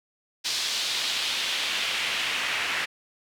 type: noise with band-pass filter sweep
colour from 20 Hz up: pink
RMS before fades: -28 dBFS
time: 0.44-2.86 s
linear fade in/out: 20 ms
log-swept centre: 4400 to 2200 Hz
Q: 1.8
effects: none